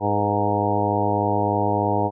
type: harmonic tone with a mistuned harmonic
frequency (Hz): 103.3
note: G#2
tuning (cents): -9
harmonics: 1 / 2 / 3 / 4 / 5 / 6 / 7 / 8 / 9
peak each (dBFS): -26 / -29 / -27 / -28 / -28 / -29 / -26 / -27 / -26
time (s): 0-2.11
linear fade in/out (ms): 50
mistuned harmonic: 5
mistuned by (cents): -45
effects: none